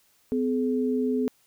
sine tone pair together, 253.4 / 426.2 Hz, B3 / G#4, +45 / +45 cents, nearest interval major sixth, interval 900 cents, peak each -24 / -27 dBFS, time 0.32-1.28 s, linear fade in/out 0 ms, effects white hiss -64 dBFS RMS until 1.46 s

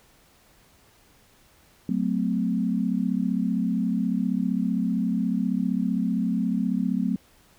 sine chord, F# diminished, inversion none, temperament equal with one note detuned, 185 / 220 / 255.8 Hz, F#3 / A3 / C4, 0 / 0 / -39 cents, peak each -26 / -26 / -27 dBFS, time 1.89-7.16 s, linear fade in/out 2 ms, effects pink hiss -58 dBFS RMS until 7.58 s

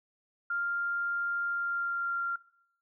sine tone with pitch glide, 1396.9 to 1384.8 Hz, F6 to F6, 0 to -15 cents, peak -29 dBFS, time 0.5-2.36 s, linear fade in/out 5 ms, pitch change -15 cents, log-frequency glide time 1.46-2.19 s, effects noise-tail reverb RT60 0.7 s tail -20 dB re dry

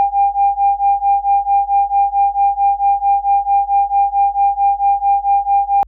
sine beating tone pair, 798 / 802.5 Hz, G5 / G5, +31 / +40 cents, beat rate 4.5 Hz, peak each -14 / -13 dBFS, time 0-5.83 s, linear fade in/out 0 ms, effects tanh soft clip ceiling -3 dBFS + added 50 Hz sine -40 dBFS peak until 5.87 s

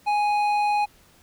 sine tone with hard clipping, 830.6 Hz, G#5, in tune, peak -21 dBFS, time 0.06-0.86 s, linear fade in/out 20 ms, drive 8 dB, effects pink hiss -56 dBFS RMS until 1.22 s

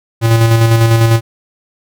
square tone with tremolo, 114.1 Hz, A#2, 37 cents flat, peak -6 dBFS, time 0.21-1.21 s, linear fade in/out 50 ms, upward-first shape square, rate 10 Hz, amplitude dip 35%, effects none

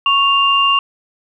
sine tone pair together, 1108.8 / 2794 Hz, C#6 / F7, 0 / 0 cents, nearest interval octave + major third, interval 1600 cents, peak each -13 dBFS, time 0.06-0.79 s, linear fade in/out 2 ms, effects 8-bit

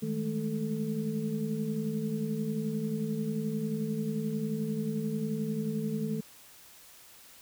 sine tone cluster, 157.9 / 205.5 / 216.8 / 439.7 Hz, D#3 / G#3 / A3 / A4, +26 / -18 / -25 / -1 cents, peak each -35 / -39 / -32 / -38 dBFS, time 0.02-6.21 s, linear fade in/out 10 ms, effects white hiss -54 dBFS RMS until 7.41 s

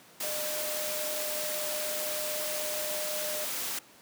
sine tone in noise, 607 Hz, D#5, 43 cents flat, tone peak -36 dBFS, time 0.23-3.45 s, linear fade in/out 5 ms, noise white, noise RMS -34 dBFS, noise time 0.2-3.79 s, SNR -5 dB, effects pink hiss -55 dBFS RMS until 4.01 s + high-pass 200 Hz 12 dB/octave

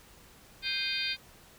harmonic tone with a mistuned harmonic, 523.3 Hz, C5, in tune, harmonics 3 / 4 / 5 / 6 / 7 / 8 / 9, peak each -39 / -41 / -35 / -39 / -36 / -40 / -36 dBFS, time 0.62-1.17 s, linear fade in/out 50 ms, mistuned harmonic 5, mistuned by -99 cents, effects pink hiss -56 dBFS RMS until 1.58 s

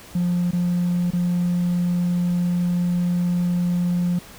triangle tone with dropouts, 176.2 Hz, F3, 16 cents sharp, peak -15 dBFS, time 0.15-4.19 s, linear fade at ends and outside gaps 5 ms, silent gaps 0.51-0.531 / 1.106-1.133 s, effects tanh soft clip ceiling -14 dBFS + pink hiss -43 dBFS RMS until 4.38 s

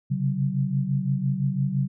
sine tone cluster, 133.8 / 139.7 / 188.8 Hz, C3 / C#3 / F#3, +39 / +14 / +35 cents, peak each -27 / -25 / -27 dBFS, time 0.1-1.88 s, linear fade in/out 20 ms, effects none

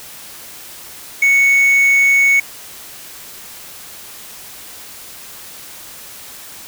triangle tone with quantisation, 2217 Hz, C#7, in tune, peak -7 dBFS, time 1.22-2.4 s, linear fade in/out 5 ms, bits 5, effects white hiss -35 dBFS RMS until 6.67 s

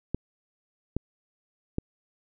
clicks, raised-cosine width 3 ms, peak -14 dBFS, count 3, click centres 0.146 / 0.966 / 1.784 s, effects none

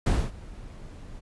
brown noise with ADSR envelope, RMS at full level -19 dBFS, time 0.06-1.21 s, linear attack 8 ms, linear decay 240 ms, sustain -23 dB, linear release 28 ms, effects resampled to 24000 Hz

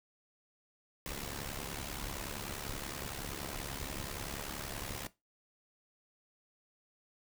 pink noise with amplitude modulation, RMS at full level -38 dBFS, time 1.06-5.07 s, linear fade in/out 0 ms, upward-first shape sine, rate 70.5 Hz, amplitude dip 75%, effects noise-tail reverb RT60 0.2 s tail -17 dB re dry

